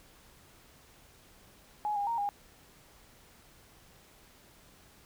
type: tone with pitch steps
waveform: sine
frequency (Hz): 839 / 811 / 929 / 813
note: G#5 / G#5 / A#5 / G#5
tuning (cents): +17 / -41 / -6 / -37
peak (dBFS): -29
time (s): 1.85-2.29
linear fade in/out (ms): 0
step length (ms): 110
effects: pink hiss -59 dBFS RMS until 5.05 s